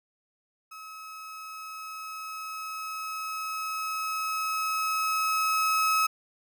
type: tone with level ramp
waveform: 35% pulse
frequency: 1284 Hz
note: E6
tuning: 46 cents flat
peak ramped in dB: -40 to -20 dBFS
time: 0.71-6.07 s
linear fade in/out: 10 ms
effects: none